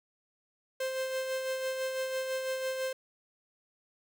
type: tone with tremolo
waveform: 45% pulse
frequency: 523.3 Hz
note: C5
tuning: in tune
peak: -30 dBFS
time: 0.8-2.93 s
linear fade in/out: 5 ms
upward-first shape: sine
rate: 6 Hz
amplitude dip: 40%
effects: none